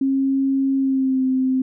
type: tone with pitch glide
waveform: sine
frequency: 270.1 to 260.3 Hz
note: C#4 to C4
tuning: -45 to -9 cents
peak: -16 dBFS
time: 0.01-1.62 s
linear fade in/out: 5 ms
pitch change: -64 cents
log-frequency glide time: 0.77-1.24 s
effects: none